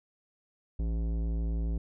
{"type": "tone with tanh clipping", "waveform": "sine", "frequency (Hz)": 55.8, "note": "A1", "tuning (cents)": 25, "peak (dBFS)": -30, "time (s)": [0.79, 1.78], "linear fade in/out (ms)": 5, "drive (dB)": 15, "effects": []}